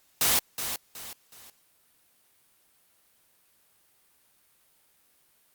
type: noise with echo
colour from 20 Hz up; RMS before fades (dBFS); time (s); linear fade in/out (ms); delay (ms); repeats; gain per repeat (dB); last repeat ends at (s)
white; -23; 0.21-0.39; 2; 370; 3; -9; 1.5
effects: white hiss -65 dBFS RMS until 5.54 s + Opus 48 kbps